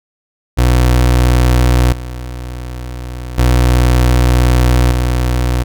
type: tone with level steps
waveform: 30% pulse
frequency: 61.6 Hz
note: B1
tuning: 4 cents flat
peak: -5 / -20 / -5 / -9 dBFS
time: 0.57-5.64 s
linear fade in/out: 20 ms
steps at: 1.92 / 3.38 / 4.91 s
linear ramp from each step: 5 ms
effects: none